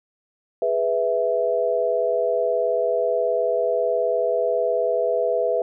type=chord; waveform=sine; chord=E major; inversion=first; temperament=equal; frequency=415.3 / 493.9 / 659.3 Hz; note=G#4 / B4 / E5; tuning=0 / 0 / 0 cents; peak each=-26 / -22 / -22 dBFS; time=0.62-5.62 s; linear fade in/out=2 ms; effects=none